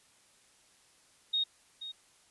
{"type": "tone with echo", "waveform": "sine", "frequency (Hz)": 3729, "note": "A#7", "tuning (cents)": 0, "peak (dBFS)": -27, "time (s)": [1.33, 1.44], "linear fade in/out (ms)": 10, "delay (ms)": 480, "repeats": 1, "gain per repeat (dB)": -12, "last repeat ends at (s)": 1.92, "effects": ["white hiss -64 dBFS RMS until 2.3 s", "resampled to 24000 Hz"]}